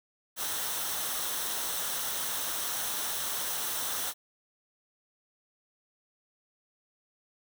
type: noise with comb filter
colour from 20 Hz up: white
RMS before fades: -33 dBFS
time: 0.36-4.14 s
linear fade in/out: 50 ms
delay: 0.42 ms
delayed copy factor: -0.5
effects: none